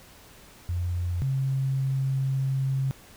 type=tone pair in turn; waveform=sine; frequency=88 / 134.22 Hz; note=F2 / C3; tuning=+14 / +45 cents; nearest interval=perfect fifth; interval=731 cents; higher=second; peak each=-25 / -23 dBFS; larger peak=second; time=0.69-1.22 / 1.22-2.91 s; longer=second; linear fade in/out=0 ms; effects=pink hiss -51 dBFS RMS until 3.16 s